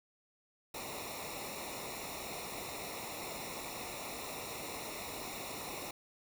pink noise with comb filter, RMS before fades -43 dBFS, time 0.74-5.91 s, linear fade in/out 5 ms, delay 0.63 ms, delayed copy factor -0.85, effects none

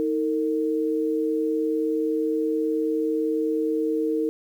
sine tone pair together, 315.8 / 454.8 Hz, D#4 / A#4, +26 / -43 cents, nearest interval tritone, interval 631 cents, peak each -24 dBFS, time 0-4.29 s, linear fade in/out 0 ms, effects 9-bit

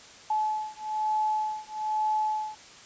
sine beating tone pair, 859 / 860.1 Hz, A5 / A5, -42 / -40 cents, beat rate 1.1 Hz, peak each -29 dBFS, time 0.3-2.55 s, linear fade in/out 5 ms, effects white hiss -49 dBFS RMS until 2.85 s + resampled to 16000 Hz

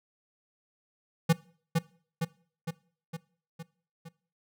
square tone with echo, 164.81 Hz, E3, in tune, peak -19 dBFS, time 1.29-1.33 s, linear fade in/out 10 ms, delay 460 ms, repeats 6, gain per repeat -4 dB, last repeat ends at 4.09 s, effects noise-tail reverb RT60 0.5 s tail -22 dB re dry

